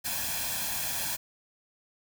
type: noise with comb filter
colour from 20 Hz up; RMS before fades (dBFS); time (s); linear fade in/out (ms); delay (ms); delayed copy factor
white; -32; 0.04-1.17; 20; 1.2; +0.7
effects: none